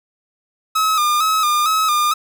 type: tone with vibrato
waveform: 45% pulse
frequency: 1244.5 Hz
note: D#6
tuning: in tune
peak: -14 dBFS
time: 0.75-2.14 s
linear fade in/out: 10 ms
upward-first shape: square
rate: 2.2 Hz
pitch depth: 53 cents each way
effects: none

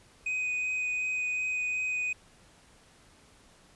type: tone with vibrato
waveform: triangle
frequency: 2500 Hz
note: D#7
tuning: 8 cents sharp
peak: -27 dBFS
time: 0.26-2.13 s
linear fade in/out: 5 ms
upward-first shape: sine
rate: 2.7 Hz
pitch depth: 9 cents each way
effects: pink hiss -59 dBFS RMS until 3.75 s + resampled to 24000 Hz

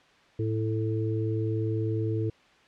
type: harmonic tone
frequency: 110 Hz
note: A2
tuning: in tune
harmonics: 1 / 3 / 4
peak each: -27 / -32 / -33 dBFS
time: 0.39-2.3 s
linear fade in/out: 5 ms
effects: white hiss -58 dBFS RMS until 2.67 s + low-pass 3000 Hz 12 dB/octave

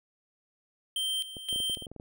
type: tone with tremolo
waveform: square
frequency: 3136 Hz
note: G7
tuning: in tune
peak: -29 dBFS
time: 0.96-1.86 s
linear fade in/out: 2 ms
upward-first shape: square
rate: 1.9 Hz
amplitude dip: 75%
type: clicks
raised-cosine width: 2 ms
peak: -30 dBFS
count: 11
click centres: 1.368 / 1.528 / 1.56 / 1.602 / 1.698 / 1.772 / 1.823 / 1.868 / 1.916 / 1.963 / 1.999 s
effects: none

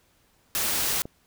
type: noise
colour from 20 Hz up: white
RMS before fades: -26 dBFS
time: 0.55-1.02 s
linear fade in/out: 0 ms
type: click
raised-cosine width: 2 ms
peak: -23 dBFS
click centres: 1.055 s
effects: pink hiss -64 dBFS RMS until 1.26 s

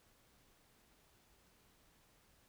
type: silence
effects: pink hiss -70 dBFS RMS until 2.48 s

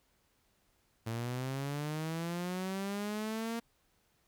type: linear sweep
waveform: sawtooth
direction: up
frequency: 111.7 to 233.1 Hz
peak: -31 dBFS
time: 1.06-3.6 s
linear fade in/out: 10 ms
effects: pink hiss -73 dBFS RMS until 4.27 s

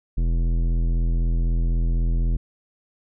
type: tone with tanh clipping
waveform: triangle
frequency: 41.97 Hz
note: E1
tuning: 32 cents sharp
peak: -20 dBFS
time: 0.17-2.37 s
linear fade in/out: 10 ms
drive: 18 dB
effects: none

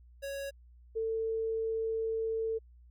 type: tone pair in turn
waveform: square / sine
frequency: 554.4 / 447.3 Hz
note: C#5 / A4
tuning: 0 / +28 cents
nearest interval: major third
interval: 372 cents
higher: first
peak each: -37 / -30 dBFS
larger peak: second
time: 0.22-0.51 / 0.95-2.59 s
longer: second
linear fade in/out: 20 ms
effects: added 60 Hz sine -54 dBFS peak until 2.9 s

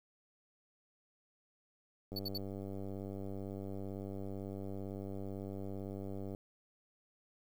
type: click train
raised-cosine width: 2 ms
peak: -31 dBFS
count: 415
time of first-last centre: 2.12-6.349 s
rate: 97.9 Hz
type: tone bursts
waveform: square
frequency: 4467 Hz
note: C#8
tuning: 12 cents sharp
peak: -38 dBFS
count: 3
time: 2.16-2.378 s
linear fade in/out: 5 ms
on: 32 ms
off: 61 ms
effects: 10-bit

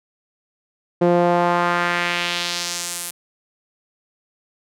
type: tone with band-pass filter sweep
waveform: sawtooth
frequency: 174.4 Hz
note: F3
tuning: 2 cents flat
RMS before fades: -20 dBFS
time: 1.01-3.11 s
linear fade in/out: 10 ms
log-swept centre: 430 to 11000 Hz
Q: 1.5
effects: none

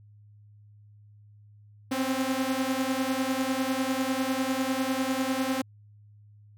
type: beating tone pair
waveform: sawtooth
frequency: 258.3 / 268.3 Hz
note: C4 / C4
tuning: -22 / +44 cents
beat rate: 10 Hz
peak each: -25 dBFS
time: 1.91-5.62 s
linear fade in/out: 10 ms
effects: added 104 Hz sine -51 dBFS peak until 6.57 s

